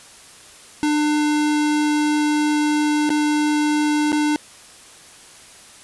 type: tone with dropouts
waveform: square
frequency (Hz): 299.5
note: D4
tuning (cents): +34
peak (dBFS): -17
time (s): 0.83-4.36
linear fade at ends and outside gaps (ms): 0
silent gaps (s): 3.093-3.103 / 4.12-4.128
effects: white hiss -44 dBFS RMS until 5.83 s + resampled to 24000 Hz